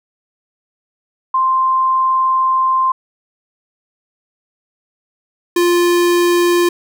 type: tone pair in turn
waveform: sine / square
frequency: 1046.5 / 349.2 Hz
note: C6 / F4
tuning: 0 / 0 cents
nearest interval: octave + perfect fifth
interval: 1900 cents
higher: first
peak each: -11 dBFS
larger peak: neither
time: 1.34-2.92 / 5.56-6.69 s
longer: first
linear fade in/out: 5 ms
effects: none